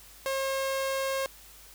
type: tone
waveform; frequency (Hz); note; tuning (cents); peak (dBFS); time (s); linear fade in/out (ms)
sawtooth; 538; C5; +48; -24; 0.26-1.26; 0
effects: added 50 Hz sine -57 dBFS peak until 1.74 s + white hiss -52 dBFS RMS until 1.74 s